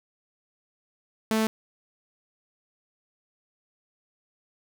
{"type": "tone", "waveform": "sawtooth", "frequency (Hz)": 220, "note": "A3", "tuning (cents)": 0, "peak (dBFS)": -18, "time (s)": [1.31, 1.47], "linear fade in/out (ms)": 0, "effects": []}